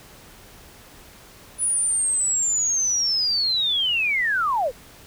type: linear sweep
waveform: sine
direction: down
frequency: 9956 to 445.6 Hz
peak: -19 dBFS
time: 1.58-4.72 s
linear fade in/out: 50 ms
effects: pink hiss -47 dBFS RMS until 5.06 s